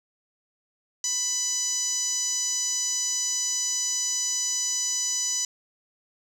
10% pulse tone with band-pass filter, 995 Hz, B5, 13 cents sharp, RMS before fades -27 dBFS, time 1.04-5.45 s, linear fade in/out 2 ms, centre 6500 Hz, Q 7.6, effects none

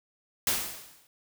white noise with exponential decay, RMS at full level -24 dBFS, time 0.47-1.07 s, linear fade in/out 1 ms, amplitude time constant 130 ms, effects none

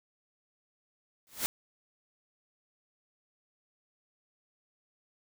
white noise with exponential growth, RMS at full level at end -27 dBFS, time 1.27-1.46 s, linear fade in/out 0 ms, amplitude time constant 40 ms, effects none

